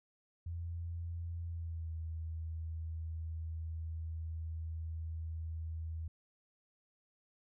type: tone with pitch glide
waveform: sine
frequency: 84.7 to 80.88 Hz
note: E2 to E2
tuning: +48 to -32 cents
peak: -38 dBFS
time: 0.46-6.08 s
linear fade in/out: 5 ms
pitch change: -80 cents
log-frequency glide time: 1.46-1.92 s
effects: none